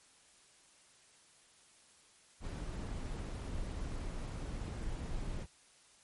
brown noise, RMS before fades -40 dBFS, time 2.4-5.47 s, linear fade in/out 50 ms, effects white hiss -64 dBFS RMS until 6.03 s + MP3 48 kbps

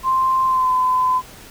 sine tone with pitch glide, 1046.5 to 1016.7 Hz, C6 to B5, 0 to +50 cents, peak -14 dBFS, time 0.03-1.22 s, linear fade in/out 50 ms, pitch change -50 cents, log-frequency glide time 0.46-0.72 s, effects pink hiss -41 dBFS RMS until 1.5 s

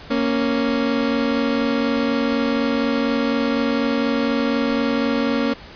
30% pulse tone pair together, 233.1 / 277.2 Hz, A#3 / C#4, 0 / 0 cents, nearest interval minor third, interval 300 cents, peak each -18 dBFS, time 0.1-5.54 s, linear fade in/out 10 ms, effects pink hiss -40 dBFS RMS until 5.75 s + resampled to 11025 Hz

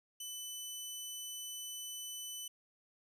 15% pulse tone, 3000 Hz, F#7, 23 cents sharp, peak -35 dBFS, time 0.2-2.48 s, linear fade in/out 5 ms, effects none

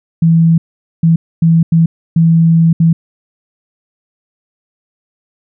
sine tone bursts at uneven times, 164.81 Hz, E3, in tune, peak -5 dBFS, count 6, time 0.22-0.58 / 1.03-1.16 / 1.42-1.63 / 1.72-1.86 / 2.16-2.73 / 2.8-2.93 s, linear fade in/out 5 ms, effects none

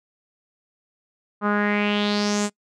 sawtooth tone with low-pass filter sweep, 206.7 Hz, G#3, 8 cents flat, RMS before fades -22 dBFS, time 1.41-2.5 s, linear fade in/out 50 ms, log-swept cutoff 1200 to 8100 Hz, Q 4.2, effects noise-tail reverb RT60 0.1 s tail -25 dB re dry

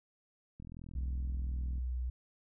click train, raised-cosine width 5 ms, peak -36 dBFS, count 50, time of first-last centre 0.6-1.781 s, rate 41.5 Hz
sine tone with pitch glide, 63.6 to 61.93 Hz, C2 to B1, -48 to +5 cents, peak -33 dBFS, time 0.95-2.1 s, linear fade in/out 5 ms, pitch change -47 cents, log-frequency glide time 1.26-1.97 s
effects none

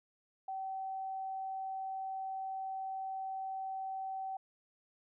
sine tone, 767 Hz, G5, 38 cents flat, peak -37 dBFS, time 0.48-4.37 s, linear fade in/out 5 ms, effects none

